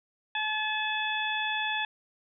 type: harmonic tone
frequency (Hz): 860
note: A5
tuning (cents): -40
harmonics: 1 / 2 / 3 / 4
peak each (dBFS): -33 / -32 / -34 / -34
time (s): 0.35-1.85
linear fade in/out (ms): 2
effects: none